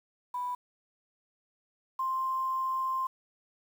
sine tone pair in turn, 987.8 / 1049.1 Hz, B5 / C6, 0 / +4 cents, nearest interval minor second, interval 104 cents, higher second, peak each -31 / -28 dBFS, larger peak second, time 0.34-0.55 / 1.99-3.07 s, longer second, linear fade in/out 5 ms, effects 9-bit

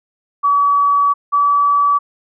sine tone pair in turn, 1140 / 1147.9 Hz, C#6 / D6, +48 / -40 cents, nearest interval unison, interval 12 cents, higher second, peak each -10 dBFS, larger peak neither, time 0.43-1.14 / 1.32-1.99 s, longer first, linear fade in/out 20 ms, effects none

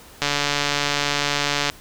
click train, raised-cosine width 0.2 ms, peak -3 dBFS, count 214, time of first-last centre 0.22-1.699 s, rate 144 Hz, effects pink hiss -45 dBFS RMS until 1.8 s

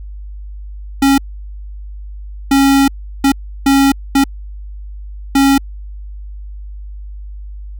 square tone bursts at uneven times, 274.6 Hz, C#4, 16 cents flat, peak -8 dBFS, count 6, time 1.02-1.18 / 2.51-2.88 / 3.24-3.32 / 3.66-3.92 / 4.15-4.24 / 5.35-5.58 s, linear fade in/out 5 ms, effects added 50 Hz sine -26 dBFS peak until 7.79 s

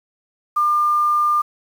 sine tone with quantisation, 1200 Hz, D6, 37 cents sharp, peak -14 dBFS, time 0.56-1.42 s, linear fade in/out 10 ms, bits 7, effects none

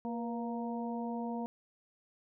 harmonic tone with a mistuned harmonic, 233.1 Hz, A#3, in tune, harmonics 1 / 2 / 3 / 4, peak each -36 / -43 / -43 / -44 dBFS, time 0.05-1.46 s, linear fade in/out 0 ms, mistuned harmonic 2, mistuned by +50 cents, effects none

